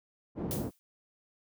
pink band-pass noise, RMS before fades -35 dBFS, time 0.35-0.71 s, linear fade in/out 50 ms, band 110 to 410 Hz, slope 12 dB/octave
blue noise with exponential decay, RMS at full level -34 dBFS, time 0.51-0.79 s, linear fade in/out 0 ms, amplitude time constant 60 ms
effects none

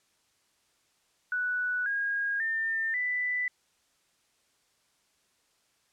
sine tone with pitch steps, 1480 / 1632.7 / 1801.2 / 1987 Hz, F#6 / G#6 / A6 / B6, 0 / -30 / +40 / +10 cents, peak -27 dBFS, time 1.32-3.48 s, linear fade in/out 2 ms, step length 540 ms, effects white hiss -70 dBFS RMS until 5.92 s + low-pass 9000 Hz 12 dB/octave

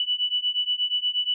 sine beating tone pair, 2960 / 2968.4 Hz, F#7 / F#7, 0 / +5 cents, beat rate 8.4 Hz, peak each -26 / -25 dBFS, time 0-1.34 s, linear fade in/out 2 ms, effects none

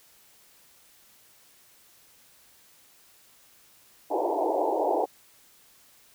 white band-pass noise, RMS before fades -26 dBFS, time 4.1-5.06 s, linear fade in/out 20 ms, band 300 to 910 Hz, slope 96 dB/octave, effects white hiss -58 dBFS RMS until 6.14 s

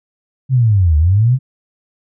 sine linear two-way sweep, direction down then up, 135.6 to 72.9 to 135.6 Hz, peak -8 dBFS, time 0.49-1.39 s, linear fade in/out 50 ms, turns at 0.97 s, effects none

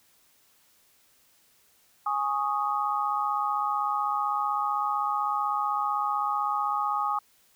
sine chord, Ab suspended fourth, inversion none, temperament equal, 830.6 / 1108.7 / 1244.5 Hz, Ab5 / Db6 / Eb6, 0 / 0 / 0 cents, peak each -29 / -31 / -28 dBFS, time 2.06-7.19 s, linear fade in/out 5 ms, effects white hiss -63 dBFS RMS until 7.55 s

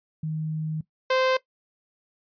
sine / sawtooth tone pair in turn, 156.5 / 519.2 Hz, D#3 / C5, +10 / -13 cents, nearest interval octave + major sixth, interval 2077 cents, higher second, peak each -26 / -16 dBFS, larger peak second, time 0.23-0.81 / 1.1-1.37 s, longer first, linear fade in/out 5 ms, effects noise-tail reverb RT60 0.1 s tail -18 dB re dry + resampled to 11025 Hz

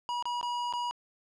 square tone with dropouts, 966 Hz, B5, 39 cents flat, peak -31 dBFS, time 0.09-0.91 s, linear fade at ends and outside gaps 0 ms, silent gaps 0.225-0.255 / 0.412-0.429 / 0.726-0.736 s, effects low-pass 5000 Hz 12 dB/octave

